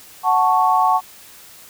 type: chord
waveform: sine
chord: F# minor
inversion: none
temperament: equal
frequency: 740 / 880 / 1108.7 Hz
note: F#5 / A5 / C#6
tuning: 0 / 0 / 0 cents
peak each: -17 dBFS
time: 0.23-1.01 s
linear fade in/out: 50 ms
effects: white hiss -43 dBFS RMS until 1.69 s